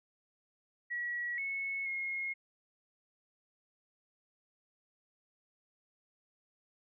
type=tone with pitch steps; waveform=sine; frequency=1924 / 2197 / 2155 Hz; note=B6 / C#7 / C#7; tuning=-46 / -16 / -49 cents; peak=-34 dBFS; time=0.9-2.34 s; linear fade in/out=20 ms; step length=480 ms; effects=none